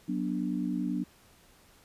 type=chord; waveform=sine; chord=B minor; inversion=second; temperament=equal with one note detuned; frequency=185 / 243.7 / 293.7 Hz; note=F#3 / B3 / D4; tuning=0 / -23 / 0 cents; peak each=-33 dBFS; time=0.08-1.04 s; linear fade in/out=10 ms; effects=pink hiss -60 dBFS RMS until 1.84 s + resampled to 32000 Hz